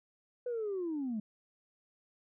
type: linear sweep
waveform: sine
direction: down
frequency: 499.7 to 204.4 Hz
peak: -32 dBFS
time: 0.46-1.2 s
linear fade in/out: 5 ms
effects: tanh soft clip ceiling -30 dBFS